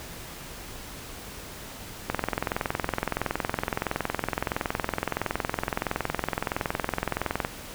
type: click train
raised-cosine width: 0.5 ms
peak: -10 dBFS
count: 116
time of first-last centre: 2.1-7.449 s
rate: 21.5 Hz
effects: pink hiss -41 dBFS RMS until 7.74 s